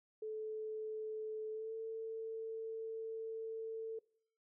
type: tone with pitch glide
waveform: sine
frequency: 434.3 to 446.8 Hz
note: A4 to A4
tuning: -23 to +27 cents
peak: -40 dBFS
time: 0.22-3.99 s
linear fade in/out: 5 ms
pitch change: +50 cents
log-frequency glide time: 1.52-1.74 s
effects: noise-tail reverb RT60 0.6 s tail -22 dB re dry